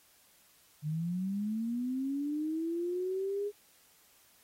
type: linear sweep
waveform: sine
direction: up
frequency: 147 to 415.3 Hz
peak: -31 dBFS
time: 0.82-3.52 s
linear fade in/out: 50 ms
effects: white hiss -64 dBFS RMS until 4.43 s + AAC 48 kbps